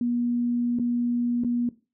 sine tone with dropouts, 240.5 Hz, B3, 46 cents flat, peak -22 dBFS, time 0.01-1.69 s, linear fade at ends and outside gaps 2 ms, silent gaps 0.788-0.796 / 1.437-1.446 s, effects noise-tail reverb RT60 0.3 s tail -17 dB re dry

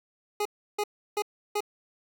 25% pulse tone bursts, 415.3 Hz, G#4, in tune, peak -22 dBFS, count 4, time 0.4-1.606 s, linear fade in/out 5 ms, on 54 ms, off 330 ms, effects none

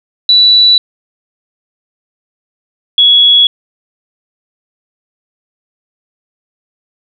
sine tone pair in turn, 3951 / 3359 Hz, B7 / G#7, 0 / +19 cents, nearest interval minor third, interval 281 cents, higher first, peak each -3 dBFS, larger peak neither, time 0.29-0.78 / 2.98-3.47 s, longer neither, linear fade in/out 2 ms, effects none

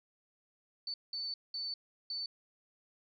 sine tone bursts at uneven times, 4509 Hz, C#8, 29 cents sharp, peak -36 dBFS, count 4, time 0.87-0.94 / 1.13-1.34 / 1.54-1.74 / 2.1-2.26 s, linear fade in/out 2 ms, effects none

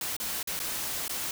white noise with dropouts, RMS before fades -33 dBFS, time 0.01-1.31 s, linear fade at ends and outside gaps 2 ms, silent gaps 0.166-0.2 / 0.429-0.473 / 0.592-0.6 / 1.081-1.094 s, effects none

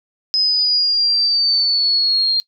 sine exponential sweep, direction down, 5080 to 4197 Hz, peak -13 dBFS, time 0.34-2.4 s, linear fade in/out 0 ms, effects noise-tail reverb RT60 0.1 s tail -21 dB re dry

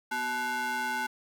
square ring-modulated tone, 311.1 Hz, D#4, in tune, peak -27 dBFS, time 0.11-1.07 s, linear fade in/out 10 ms, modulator 1180 Hz, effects 10-bit

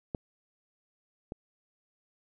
clicks, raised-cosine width 2 ms, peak -19 / -24 dBFS, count 2, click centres 0.148 / 1.321 s, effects none

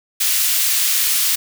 white high-pass noise, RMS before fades -17 dBFS, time 0.2-1.36 s, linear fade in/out 10 ms, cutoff 2100 Hz, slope 12 dB/octave, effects none

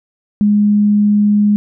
sine tone, 207.3 Hz, G#3, 3 cents flat, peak -8 dBFS, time 0.41-1.56 s, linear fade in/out 0 ms, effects none

